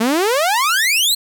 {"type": "exponential sweep", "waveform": "sawtooth", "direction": "up", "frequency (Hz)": [213.4, 4270], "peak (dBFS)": -10, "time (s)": [0, 1.15], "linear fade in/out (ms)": 10, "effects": []}